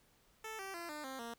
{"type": "tone with pitch steps", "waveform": "10% pulse", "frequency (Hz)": [440, 387.5, 341.3, 300.5, 264.7, 233.1], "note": ["A4", "G4", "F4", "D4", "C4", "A#3"], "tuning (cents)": [0, -20, -40, 40, 20, 0], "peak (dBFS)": -35, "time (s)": [0.44, 1.34], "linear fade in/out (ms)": 5, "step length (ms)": 150, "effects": ["pink hiss -70 dBFS RMS until 1.38 s"]}